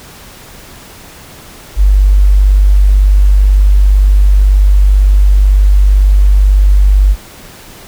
sine tone, 49 Hz, G1, in tune, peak -3 dBFS, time 1.76-7.16 s, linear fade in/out 50 ms, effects pink hiss -34 dBFS RMS until 7.87 s

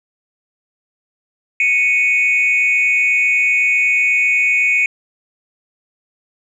sine tone pair together, 2217 / 2489 Hz, C#7 / D#7, 0 / 0 cents, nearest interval major second, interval 200 cents, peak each -13 / -13 dBFS, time 1.6-4.86 s, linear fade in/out 2 ms, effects tanh soft clip ceiling -7 dBFS

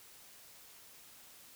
silence, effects white hiss -57 dBFS RMS until 1.55 s

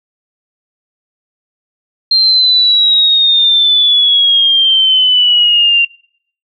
sine exponential sweep, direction down, 4186 to 2767 Hz, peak -6 dBFS, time 2.11-5.85 s, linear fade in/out 5 ms, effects noise-tail reverb RT60 0.6 s tail -25 dB re dry

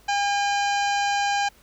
harmonic tone with a mistuned harmonic, 808 Hz, G#5, 48 cents flat, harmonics 1 / 2 / 3 / 4 / 5 / 6 / 7 / 8 / 9, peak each -22 / -28 / -32 / -34 / -36 / -38 / -39 / -40 / -41 dBFS, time 0.08-1.49 s, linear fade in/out 10 ms, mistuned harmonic 4, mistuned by -84 cents, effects added 50 Hz sine -56 dBFS peak until 1.62 s + pink hiss -56 dBFS RMS until 1.62 s

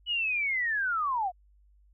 sine linear sweep, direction down, 2960 to 685 Hz, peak -26 dBFS, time 0.06-1.32 s, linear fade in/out 50 ms, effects added 50 Hz sine -58 dBFS peak until 1.93 s

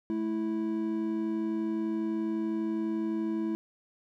triangle tone pair together, 216.6 / 328.5 Hz, A3 / E4, -27 / -6 cents, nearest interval perfect fifth, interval 721 cents, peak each -31 / -28 dBFS, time 0.1-3.55 s, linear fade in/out 0 ms, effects none

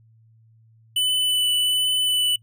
square tone with vibrato, 2992 Hz, F#7, 19 cents sharp, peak -19 dBFS, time 0.96-2.36 s, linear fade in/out 5 ms, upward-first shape triangle, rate 1.3 Hz, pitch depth 11 cents each way, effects noise-tail reverb RT60 0.1 s tail -25 dB re dry + added 112 Hz sine -52 dBFS peak until 2.42 s

